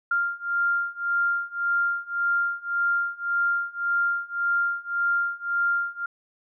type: beating tone pair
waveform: sine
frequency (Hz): 1395 / 1396.8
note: F6 / F6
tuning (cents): -2 / 0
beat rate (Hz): 1.8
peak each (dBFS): -26 / -25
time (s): 0.11-6.06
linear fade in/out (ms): 5
effects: none